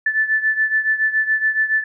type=beating tone pair; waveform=sine; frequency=1750 / 1757.1 Hz; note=A6 / A6; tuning=-10 / -3 cents; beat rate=7.1 Hz; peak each=-17 / -21 dBFS; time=0.06-1.84 s; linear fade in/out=5 ms; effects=none